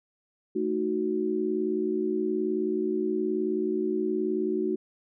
sine chord, D# diminished, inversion second, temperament equal, 220 / 311.1 / 370 Hz, A3 / D#4 / F#4, 0 / 0 / 0 cents, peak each -32 / -30 / -27 dBFS, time 0.55-4.76 s, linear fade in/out 10 ms, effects none

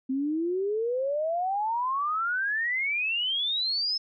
sine exponential sweep, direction up, 257.5 to 5274 Hz, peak -25 dBFS, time 0.09-3.98 s, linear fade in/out 10 ms, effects none

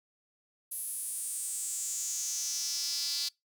square tone with high-pass filter sweep, 155.4 Hz, D#3, 2 cents flat, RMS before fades -35 dBFS, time 0.71-3.29 s, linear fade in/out 10 ms, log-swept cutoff 11000 to 4500 Hz, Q 5.3, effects noise-tail reverb RT60 0.2 s tail -26 dB re dry

